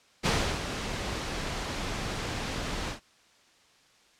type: noise with ADSR envelope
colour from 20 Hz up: pink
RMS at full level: -24 dBFS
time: 0.23-3 s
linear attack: 29 ms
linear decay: 320 ms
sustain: -9 dB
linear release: 110 ms
effects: white hiss -61 dBFS RMS until 4.19 s + low-pass 6000 Hz 12 dB/octave